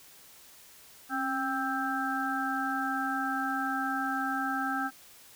harmonic tone with a mistuned harmonic, 263 Hz, C4, 9 cents sharp, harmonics 1 / 3 / 5 / 6, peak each -34 / -34 / -34 / -34 dBFS, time 1.09-4.91 s, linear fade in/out 50 ms, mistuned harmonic 1, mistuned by +47 cents, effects white hiss -54 dBFS RMS until 5.35 s

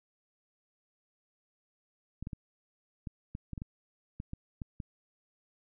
clicks, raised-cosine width 5 ms, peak -26 dBFS, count 12, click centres 2.226 / 2.271 / 2.332 / 3.072 / 3.351 / 3.533 / 3.578 / 3.619 / 4.201 / 4.334 / 4.618 / 4.802 s, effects none

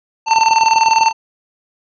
square tone with tremolo, 896 Hz, A5, 31 cents sharp, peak -8 dBFS, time 0.26-1.13 s, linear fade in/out 50 ms, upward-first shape square, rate 20 Hz, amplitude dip 60%, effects resampled to 16000 Hz

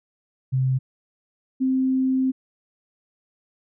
sine tone pair in turn, 130.7 / 261.4 Hz, C3 / C4, -1 / -1 cents, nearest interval octave, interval 1200 cents, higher second, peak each -18 dBFS, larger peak neither, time 0.52-0.79 / 1.6-2.32 s, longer second, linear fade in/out 20 ms, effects none

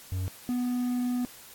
triangle tone pair in turn, 92.5 / 246.9 Hz, F#2 / B3, 0 / 0 cents, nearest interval octave + perfect fourth, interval 1700 cents, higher second, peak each -26 / -24 dBFS, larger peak second, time 0.12-0.28 / 0.49-1.25 s, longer second, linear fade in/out 0 ms, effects white hiss -49 dBFS RMS until 1.54 s + AAC 64 kbps

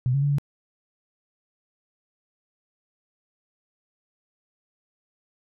sine tone with pitch steps, 126 / 139.2 / 143.3 / 142.5 Hz, B2 / C#3 / D3 / C#3, +35 / +8 / -42 / +48 cents, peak -19 dBFS, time 0.06-0.384 s, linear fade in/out 0 ms, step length 81 ms, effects none

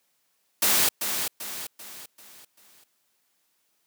white noise with echo, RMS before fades -21 dBFS, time 0.62-0.89 s, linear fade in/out 5 ms, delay 390 ms, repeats 5, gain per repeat -7 dB, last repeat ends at 2.84 s, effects white hiss -71 dBFS RMS until 3.86 s + high-pass 150 Hz 12 dB/octave

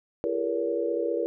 sine tone cluster, 337.5 / 406.3 / 441.7 / 475.9 / 566 Hz, E4 / G#4 / A4 / A#4 / C#5, +41 / -38 / +7 / +36 / +36 cents, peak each -31 / -33 / -36 / -28 / -32 dBFS, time 0.24-1.26 s, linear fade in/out 0 ms, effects none

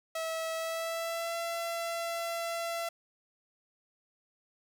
sawtooth tone with pitch glide, 649 to 674.6 Hz, E5 to E5, -27 to +40 cents, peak -29 dBFS, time 0.15-2.89 s, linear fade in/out 5 ms, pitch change +67 cents, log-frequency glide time 0.55-1.36 s, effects none

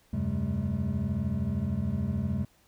triangle tone cluster, 79.8 / 93 / 132.4 / 195 / 214.3 Hz, D#2 / F#2 / C3 / G3 / A3, +44 / +9 / +21 / -9 / -45 cents, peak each -34 / -31 / -31 / -32 / -31 dBFS, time 0.13-2.45 s, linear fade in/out 5 ms, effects pink hiss -64 dBFS RMS until 2.67 s

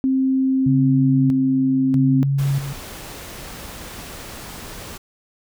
sine tone, 264 Hz, C4, 16 cents sharp, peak -15 dBFS, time 0.04-2.23 s, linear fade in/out 0 ms
sine tone with tremolo, 138.59 Hz, C#3, in tune, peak -16 dBFS, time 0.66-2.73 s, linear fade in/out 5 ms, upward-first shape square, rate 0.78 Hz, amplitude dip 65%
pink noise, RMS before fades -35 dBFS, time 2.38-4.98 s, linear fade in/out 10 ms
effects none

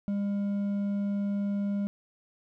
triangle tone with hard clipping, 201.3 Hz, G3, 46 cents sharp, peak -28 dBFS, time 0.08-1.87 s, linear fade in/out 0 ms, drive 7 dB, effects none

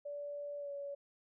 sine tone with pitch glide, 578 to 565.8 Hz, D5 to C#5, -28 to +35 cents, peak -40 dBFS, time 0.05-0.95 s, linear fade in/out 10 ms, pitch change -37 cents, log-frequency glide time 0.58-0.71 s, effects none

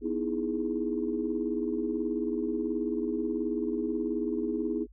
sine chord, E major seventh, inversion second, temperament equal, 246.9 / 311.1 / 329.6 / 415.3 Hz, B3 / D#4 / E4 / G#4, 0 / 0 / 0 / 0 cents, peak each -33 dBFS, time 0.01-4.87 s, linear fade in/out 50 ms, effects tanh soft clip ceiling -17 dBFS + added 50 Hz sine -51 dBFS peak until 4.92 s

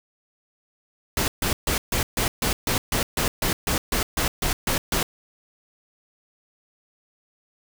pink noise bursts, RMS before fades -23 dBFS, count 16, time 1.17-5.03 s, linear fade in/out 2 ms, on 110 ms, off 140 ms, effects none

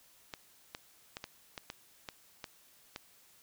clicks, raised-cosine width 0.2 ms, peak -23 dBFS, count 9, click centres 0.338 / 0.749 / 1.169 / 1.241 / 1.578 / 1.701 / 2.088 / 2.442 / 2.961 s, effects white hiss -63 dBFS RMS until 3.42 s

